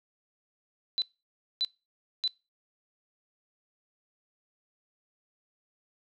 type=tone bursts; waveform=sine; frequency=4000 Hz; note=B7; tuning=21 cents sharp; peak=-25 dBFS; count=3; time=0.98-2.277 s; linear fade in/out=0 ms; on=39 ms; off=590 ms; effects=noise-tail reverb RT60 0.3 s tail -24 dB re dry